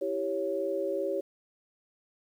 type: chord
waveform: sine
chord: C# diminished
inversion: first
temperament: equal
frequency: 329.6 / 392 / 554.4 Hz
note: E4 / G4 / C#5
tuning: 0 / 0 / 0 cents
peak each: -36 / -32 / -31 dBFS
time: 0.01-1.21 s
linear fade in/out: 10 ms
effects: 10-bit